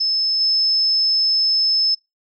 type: tone with level steps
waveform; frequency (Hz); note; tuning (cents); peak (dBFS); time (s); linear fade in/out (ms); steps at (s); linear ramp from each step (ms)
sine; 5230; E8; -15; -16 / -14; 0-1.95; 10; 0.4; 10
effects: noise-tail reverb RT60 0.2 s tail -22 dB re dry